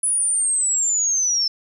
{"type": "linear sweep", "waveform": "sine", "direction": "down", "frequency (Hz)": [9970, 5274], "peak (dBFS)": -17, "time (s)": [0.03, 1.48], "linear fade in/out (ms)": 5, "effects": ["9-bit"]}